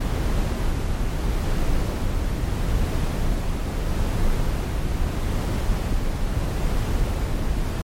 brown noise with tremolo, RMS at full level -21 dBFS, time 0-7.82 s, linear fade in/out 10 ms, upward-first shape sine, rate 0.77 Hz, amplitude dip 25%, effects MP3 64 kbps

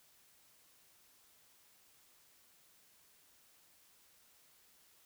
silence, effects white hiss -67 dBFS RMS until 5.05 s

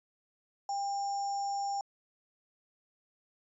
sine tone with sample-and-hold, 799 Hz, G5, 33 cents sharp, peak -31 dBFS, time 0.69-1.81 s, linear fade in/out 2 ms, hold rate 6300 Hz, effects resampled to 24000 Hz

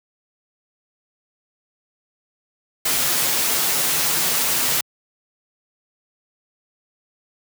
white noise with comb filter, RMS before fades -20 dBFS, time 2.85-4.81 s, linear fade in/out 5 ms, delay 10 ms, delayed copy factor -0.5, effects high-pass 100 Hz 12 dB/octave

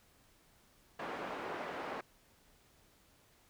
pink band-pass noise, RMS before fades -42 dBFS, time 0.99-2.01 s, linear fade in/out 5 ms, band 370 to 1600 Hz, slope 12 dB/octave, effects pink hiss -67 dBFS RMS until 3.49 s

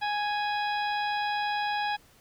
harmonic tone with a mistuned harmonic, 831 Hz, G#5, 1 cent sharp, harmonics 1 / 2 / 3 / 4 / 5 / 6, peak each -28 / -34 / -38 / -40 / -42 / -44 dBFS, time 0.01-1.97 s, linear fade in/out 20 ms, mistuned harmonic 5, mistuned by -80 cents, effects pink hiss -59 dBFS RMS until 2.2 s

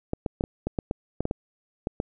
clicks, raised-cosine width 2 ms, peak -13 dBFS, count 12, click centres 0.134 / 0.262 / 0.409 / 0.439 / 0.67 / 0.788 / 0.911 / 1.206 / 1.254 / 1.311 / 1.871 / 2.001 s, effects none

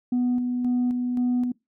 sine tone with tremolo, 246.9 Hz, B3, in tune, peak -18 dBFS, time 0.12-1.52 s, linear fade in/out 5 ms, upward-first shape square, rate 1.9 Hz, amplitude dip 40%, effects noise-tail reverb RT60 0.2 s tail -23 dB re dry + tanh soft clip ceiling -18 dBFS

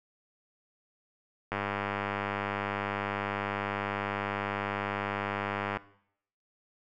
click train, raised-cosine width 0.5 ms, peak -16 dBFS, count 426, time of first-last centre 1.52-5.77 s, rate 100 Hz, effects noise-tail reverb RT60 0.7 s tail -19 dB re dry

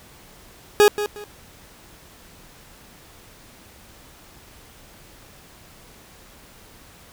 40% pulse tone with echo, 415.3 Hz, G#4, in tune, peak -9 dBFS, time 0.8-0.88 s, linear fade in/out 0 ms, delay 180 ms, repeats 2, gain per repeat -12 dB, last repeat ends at 1.24 s, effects pink hiss -48 dBFS RMS until 7.12 s

